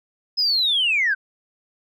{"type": "linear sweep", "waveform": "sine", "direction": "down", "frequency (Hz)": [5140, 1488], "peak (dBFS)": -16, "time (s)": [0.37, 1.15], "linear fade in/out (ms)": 20, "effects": ["tanh soft clip ceiling -12 dBFS"]}